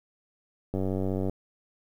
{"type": "click train", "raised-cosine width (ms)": 2, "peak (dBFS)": -17, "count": 54, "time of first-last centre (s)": [0.74, 1.296], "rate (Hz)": 95.3, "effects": ["9-bit"]}